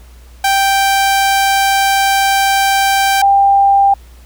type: tone pair in turn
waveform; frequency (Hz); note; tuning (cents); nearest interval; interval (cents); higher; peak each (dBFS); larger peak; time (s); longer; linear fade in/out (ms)
sawtooth / sine; 784 / 793.6; G5 / G5; 0 / +21; unison; 21; second; -6; neither; 0.44-3.22 / 3.22-3.94; first; 5
effects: added 60 Hz sine -36 dBFS peak until 4.25 s + pink hiss -47 dBFS RMS until 4.25 s